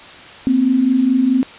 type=tone pair together; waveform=sine; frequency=236.9 / 261.6 Hz; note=A#3 / C4; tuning=+28 / 0 cents; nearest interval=major second; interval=172 cents; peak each=-18 / -12 dBFS; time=0.47-1.43 s; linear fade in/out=0 ms; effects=white hiss -37 dBFS RMS until 1.58 s + resampled to 8000 Hz